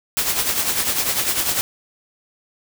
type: noise with tremolo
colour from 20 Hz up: white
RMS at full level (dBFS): -18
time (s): 0.17-1.61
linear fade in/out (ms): 0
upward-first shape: triangle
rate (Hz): 10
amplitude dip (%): 65
effects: none